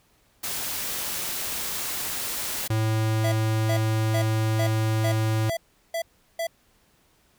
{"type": "noise", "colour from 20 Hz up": "white", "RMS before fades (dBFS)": -30, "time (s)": [0.43, 2.68], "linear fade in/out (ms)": 10}
{"type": "tone", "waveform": "square", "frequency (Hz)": 110, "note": "A2", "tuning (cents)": 0, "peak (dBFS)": -22, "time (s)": [2.7, 5.5], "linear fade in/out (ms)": 5}
{"type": "tone bursts", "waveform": "square", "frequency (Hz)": 666, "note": "E5", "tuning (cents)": 18, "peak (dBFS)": -26, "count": 8, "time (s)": [3.24, 6.47], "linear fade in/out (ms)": 5, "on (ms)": 80, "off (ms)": 370}
{"effects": ["pink hiss -63 dBFS RMS until 7.38 s"]}